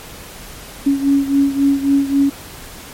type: beating tone pair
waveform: sine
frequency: 277.2 / 280.9 Hz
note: C#4 / C#4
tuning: 0 / +23 cents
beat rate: 3.7 Hz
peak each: -13 / -17 dBFS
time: 0.86-2.3 s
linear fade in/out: 10 ms
effects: pink hiss -35 dBFS RMS until 2.93 s + MP3 64 kbps